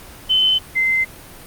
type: tone pair in turn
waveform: sine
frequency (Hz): 3051 / 2071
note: G7 / C7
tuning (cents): -48 / -18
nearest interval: perfect fifth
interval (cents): 670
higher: first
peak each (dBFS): -12 / -14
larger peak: first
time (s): 0.29-0.59 / 0.75-1.05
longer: neither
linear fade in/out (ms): 20
effects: pink hiss -39 dBFS RMS until 1.46 s + Opus 32 kbps